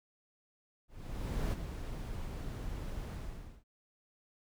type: noise with ADSR envelope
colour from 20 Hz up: brown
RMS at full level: -32 dBFS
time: 0.88-3.64 s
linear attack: 650 ms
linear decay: 15 ms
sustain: -8 dB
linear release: 510 ms
effects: none